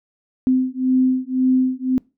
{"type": "beating tone pair", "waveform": "sine", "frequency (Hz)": [256.7, 258.6], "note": ["C4", "C4"], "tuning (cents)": [-33, -20], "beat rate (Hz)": 1.9, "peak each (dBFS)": -18, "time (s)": [0.47, 1.98], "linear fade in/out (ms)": 0, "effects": ["noise-tail reverb RT60 0.3 s tail -25 dB re dry"]}